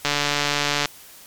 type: click train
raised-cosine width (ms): 0.2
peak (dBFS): -3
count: 118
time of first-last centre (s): 0.05-0.857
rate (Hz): 145
effects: white hiss -45 dBFS RMS until 1.26 s + MP3 96 kbps